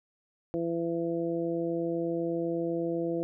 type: harmonic tone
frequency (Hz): 168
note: E3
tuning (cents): +33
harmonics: 1 / 2 / 3 / 4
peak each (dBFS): -37 / -30 / -33 / -40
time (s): 0.54-3.23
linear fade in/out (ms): 0
effects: none